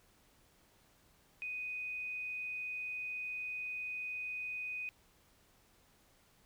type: tone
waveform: sine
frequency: 2493 Hz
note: D#7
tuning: 3 cents sharp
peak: -38 dBFS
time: 1.42-4.89 s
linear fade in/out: 0 ms
effects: pink hiss -68 dBFS RMS until 6.45 s

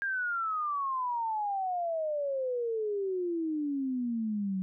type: exponential sweep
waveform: sine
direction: down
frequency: 1621 to 185 Hz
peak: -29 dBFS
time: 0.02-4.62 s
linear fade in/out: 0 ms
effects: none

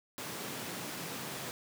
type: high-pass noise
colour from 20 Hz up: pink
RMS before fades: -41 dBFS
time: 0.18-1.51 s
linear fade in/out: 0 ms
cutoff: 130 Hz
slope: 24 dB/octave
effects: none

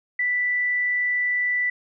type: tone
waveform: sine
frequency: 1975.5 Hz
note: B6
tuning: in tune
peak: -20 dBFS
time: 0.19-1.7 s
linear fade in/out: 5 ms
effects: none

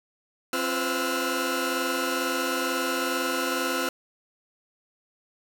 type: tone cluster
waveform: sawtooth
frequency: 265.6 / 346.5 / 509 / 1320 / 1436 Hz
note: C4 / F4 / C5 / E6 / F6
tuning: +26 / -14 / -48 / +2 / +48 cents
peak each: -28 dBFS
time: 0.53-3.89 s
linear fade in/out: 2 ms
effects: 8-bit

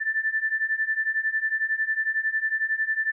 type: beating tone pair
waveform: sine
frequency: 1760 / 1771 Hz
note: A6 / A6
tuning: 0 / +11 cents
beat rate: 11 Hz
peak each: -27 / -25 dBFS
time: 0-3.12 s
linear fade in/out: 20 ms
effects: none

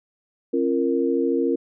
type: tone cluster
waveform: sine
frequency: 269.5 / 343 / 464.1 Hz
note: C#4 / F4 / A#4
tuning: -49 / -31 / -8 cents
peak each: -23 dBFS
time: 0.53-1.56 s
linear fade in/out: 10 ms
effects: none

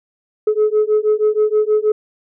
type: beating tone pair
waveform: sine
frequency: 423.8 / 430.1 Hz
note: G#4 / A4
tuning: +35 / -39 cents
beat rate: 6.3 Hz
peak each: -14 dBFS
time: 0.47-1.92 s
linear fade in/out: 5 ms
effects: tanh soft clip ceiling -8 dBFS

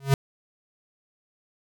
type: tone with exponential growth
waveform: square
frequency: 137.2 Hz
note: C#3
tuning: 17 cents flat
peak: -14 dBFS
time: 0-0.14 s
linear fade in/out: 2 ms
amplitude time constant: 30 ms
effects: none

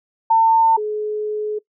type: tone pair in turn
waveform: sine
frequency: 901 / 424.3 Hz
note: A5 / G#4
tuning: +41 / +37 cents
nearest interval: octave + minor second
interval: 1304 cents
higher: first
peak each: -10 / -20 dBFS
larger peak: first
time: 0.3-0.77 / 0.77-1.59 s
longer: second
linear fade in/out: 10 ms
effects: noise-tail reverb RT60 0.1 s tail -21 dB re dry

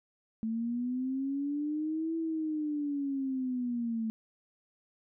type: linear two-way sweep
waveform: sine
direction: up then down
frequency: 220 to 328.9 to 220 Hz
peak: -30 dBFS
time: 0.43-4.1 s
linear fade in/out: 0 ms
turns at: 2.16 s
effects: none

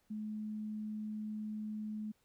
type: tone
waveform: sine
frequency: 213.8 Hz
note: A3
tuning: 49 cents flat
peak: -38 dBFS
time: 0.1-2.12 s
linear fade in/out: 10 ms
effects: pink hiss -75 dBFS RMS until 2.24 s

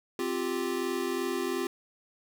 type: chord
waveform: square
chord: C suspended fourth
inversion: none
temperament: equal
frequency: 261.6 / 349.2 / 392 Hz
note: C4 / F4 / G4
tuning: 0 / 0 / 0 cents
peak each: -36 / -33 / -34 dBFS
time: 0.19-1.67 s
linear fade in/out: 2 ms
effects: none

